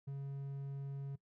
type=tone; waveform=triangle; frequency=138.59 Hz; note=C#3; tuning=in tune; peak=-38 dBFS; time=0.07-1.16 s; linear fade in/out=10 ms; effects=noise-tail reverb RT60 0.1 s tail -20 dB re dry